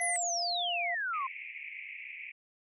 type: tone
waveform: triangle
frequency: 2017 Hz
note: B6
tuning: 36 cents sharp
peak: -31 dBFS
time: 0-0.16 s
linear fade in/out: 0 ms
type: tone with vibrato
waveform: sine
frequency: 698 Hz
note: F5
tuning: 1 cent flat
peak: -34 dBFS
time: 0-0.95 s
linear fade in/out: 10 ms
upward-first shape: sine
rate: 2.1 Hz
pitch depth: 11 cents each way
type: exponential sweep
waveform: sine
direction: down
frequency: 10790 to 1024 Hz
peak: -31 dBFS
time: 0.01-1.27 s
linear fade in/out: 5 ms
type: band-pass noise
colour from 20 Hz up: white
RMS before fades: -44 dBFS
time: 1.13-2.32 s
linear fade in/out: 10 ms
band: 2100 to 2500 Hz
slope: 96 dB/octave
effects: none